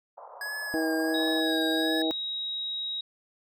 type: band-pass noise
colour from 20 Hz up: white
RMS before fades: -46 dBFS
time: 0.17-1.41 s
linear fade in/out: 10 ms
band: 520 to 1100 Hz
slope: 48 dB/octave
type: tone with vibrato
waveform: square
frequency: 1661.2 Hz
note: G#6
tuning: in tune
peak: -33 dBFS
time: 0.41-2.02 s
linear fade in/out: 2 ms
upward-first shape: sine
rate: 1.4 Hz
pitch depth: 51 cents each way
type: harmonic tone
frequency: 159.8 Hz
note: D#3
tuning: 47 cents sharp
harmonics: 2 / 3 / 4 / 5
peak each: -27 / -33 / -33 / -37 dBFS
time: 0.74-2.11 s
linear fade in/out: 0 ms
type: tone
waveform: sine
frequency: 3808 Hz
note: A#7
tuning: 36 cents sharp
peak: -30 dBFS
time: 1.14-3.01 s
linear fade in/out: 5 ms
effects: none